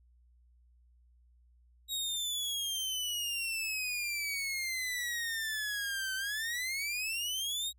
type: exponential two-way sweep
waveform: sawtooth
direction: down then up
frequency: 3814 to 1529 to 3814 Hz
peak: -30 dBFS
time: 1.88-7.73 s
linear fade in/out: 50 ms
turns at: 6.15 s
effects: added 60 Hz sine -61 dBFS peak until 7.78 s